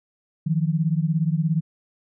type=beating tone pair; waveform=sine; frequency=155.56 / 172.56 Hz; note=D#3 / F3; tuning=0 / -20 cents; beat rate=17 Hz; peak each=-21 / -23 dBFS; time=0.46-1.61 s; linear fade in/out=10 ms; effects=none